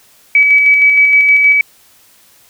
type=tone with tremolo; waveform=sine; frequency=2284 Hz; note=D7; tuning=49 cents flat; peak=-4 dBFS; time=0.35-1.61 s; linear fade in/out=2 ms; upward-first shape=square; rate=6.4 Hz; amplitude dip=30%; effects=white hiss -47 dBFS RMS until 2.49 s